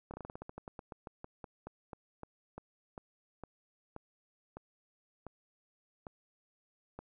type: slowing click train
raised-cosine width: 1 ms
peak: -30 dBFS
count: 27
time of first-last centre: 0.11-6.99 s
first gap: 28 ms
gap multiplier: 1.15
effects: none